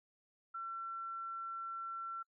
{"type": "tone", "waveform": "sine", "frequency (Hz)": 1350, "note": "E6", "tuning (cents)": 41, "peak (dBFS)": -40, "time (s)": [0.54, 2.23], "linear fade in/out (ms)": 10, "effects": ["noise-tail reverb RT60 0.1 s tail -25 dB re dry"]}